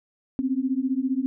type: beating tone pair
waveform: sine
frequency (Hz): 255.1 / 270.1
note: C4 / C#4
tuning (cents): -44 / -45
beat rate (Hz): 15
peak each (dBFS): -25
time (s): 0.39-1.26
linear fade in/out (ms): 0
effects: none